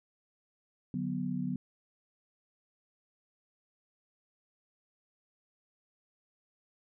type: chord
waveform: sine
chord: B minor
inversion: first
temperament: equal with one note detuned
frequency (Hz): 148.02 / 185 / 246.9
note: D3 / F#3 / B3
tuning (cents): +14 / 0 / 0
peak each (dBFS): -38 / -35 / -35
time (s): 0.94-1.56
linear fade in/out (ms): 2
effects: none